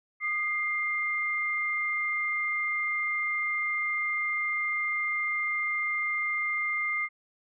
sine tone pair together, 1225.4 / 2100 Hz, D#6 / C7, -27 / +6 cents, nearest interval major sixth, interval 933 cents, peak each -35 / -27 dBFS, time 0.2-7.09 s, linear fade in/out 50 ms, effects none

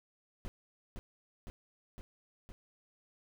brown noise with echo, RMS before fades -40 dBFS, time 0.45-0.48 s, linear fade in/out 0 ms, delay 510 ms, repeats 4, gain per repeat -2 dB, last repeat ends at 2.52 s, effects none

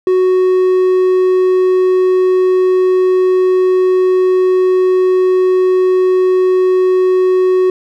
triangle tone, 370 Hz, F#4, in tune, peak -6 dBFS, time 0.07-7.7 s, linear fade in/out 2 ms, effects none

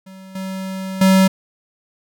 square tone with level steps, 190 Hz, F#3, 46 cents sharp, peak -37 / -25 / -10 dBFS, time 0.06-1.28 s, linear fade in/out 10 ms, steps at 0.35 / 1.01 s, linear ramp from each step 5 ms, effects none

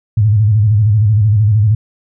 sine tone with vibrato, 106.1 Hz, G#2, 38 cents sharp, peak -7 dBFS, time 0.17-1.75 s, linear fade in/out 5 ms, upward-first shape square, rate 13 Hz, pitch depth 85 cents each way, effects none

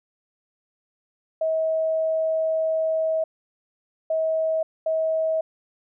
sine tone bursts at uneven times, 640 Hz, D#5, 49 cents sharp, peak -20 dBFS, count 3, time 1.41-3.24 / 4.1-4.63 / 4.86-5.41 s, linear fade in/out 5 ms, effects none

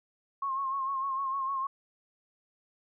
sine tone with vibrato, 1081 Hz, C#6, 44 cents flat, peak -29 dBFS, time 0.42-1.67 s, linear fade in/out 5 ms, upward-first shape sine, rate 6.6 Hz, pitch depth 48 cents each way, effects none

